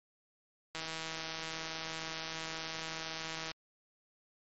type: click train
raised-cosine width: 0.2 ms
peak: -22 dBFS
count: 446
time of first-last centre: 0.75-3.514 s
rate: 161 Hz
effects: MP3 32 kbps